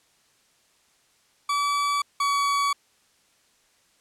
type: tone pair in turn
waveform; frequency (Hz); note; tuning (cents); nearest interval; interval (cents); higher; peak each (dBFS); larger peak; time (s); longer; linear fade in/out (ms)
40% pulse; 1148 / 1132.8; D6 / C#6; -40 / +37; unison; 23; first; -21 / -20; second; 1.49-2.02 / 2.2-2.73; neither; 5
effects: white hiss -63 dBFS RMS until 4 s + low-pass 9000 Hz 12 dB/octave